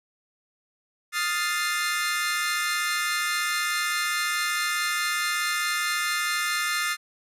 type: chord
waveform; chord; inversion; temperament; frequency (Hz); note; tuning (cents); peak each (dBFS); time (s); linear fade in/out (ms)
sawtooth; F dominant seventh; third; equal; 1244.5 / 1396.9 / 1760 / 2093; Eb6 / F6 / A6 / C7; 0 / 0 / 0 / 0; -27 / -27 / -26 / -26; 1.12-6.97; 50
effects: resampled to 32000 Hz